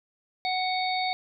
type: harmonic tone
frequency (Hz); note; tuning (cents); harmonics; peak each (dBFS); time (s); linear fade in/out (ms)
742; F#5; +5; 1 / 3 / 5 / 6; -27 / -32 / -34 / -35; 0.45-1.13; 0
effects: none